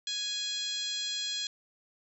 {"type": "harmonic tone with a mistuned harmonic", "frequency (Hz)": 832, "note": "G#5", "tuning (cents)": 3, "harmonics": [2, 3, 4, 5, 6, 7, 8, 9], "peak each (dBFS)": [-47, -47, -35, -36, -44, -46, -46, -43], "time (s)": [0.07, 1.47], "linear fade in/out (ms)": 2, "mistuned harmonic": 8, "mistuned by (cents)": 18, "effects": []}